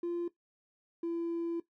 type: tone pair in turn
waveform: triangle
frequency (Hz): 345.1 / 337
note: F4 / E4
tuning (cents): -21 / +38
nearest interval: unison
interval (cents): 41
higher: first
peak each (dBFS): -28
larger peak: neither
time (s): 0.03-0.28 / 1.03-1.6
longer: second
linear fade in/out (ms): 5
effects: noise-tail reverb RT60 0.1 s tail -17 dB re dry + tanh soft clip ceiling -29 dBFS